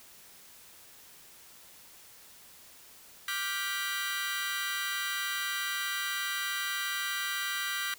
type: chord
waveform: 25% pulse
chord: G dominant seventh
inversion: second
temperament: just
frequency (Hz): 1176 / 1411.2 / 1568 / 1960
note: D6 / F6 / G6 / B6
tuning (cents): +2 / +18 / 0 / -14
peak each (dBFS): -36 / -36 / -32 / -32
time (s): 3.28-7.94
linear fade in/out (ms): 2
effects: white hiss -54 dBFS RMS until 7.98 s